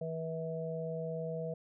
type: harmonic tone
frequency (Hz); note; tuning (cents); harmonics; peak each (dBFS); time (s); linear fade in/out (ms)
162.1; E3; -29; 1 / 3 / 4; -39 / -39 / -41; 0.01-1.54; 5
effects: none